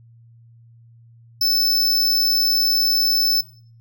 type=tone; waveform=square; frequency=5270 Hz; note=E8; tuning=1 cent flat; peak=-16 dBFS; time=1.41-3.41 s; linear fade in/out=5 ms; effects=noise-tail reverb RT60 0.5 s tail -19 dB re dry + added 116 Hz sine -46 dBFS peak until 3.8 s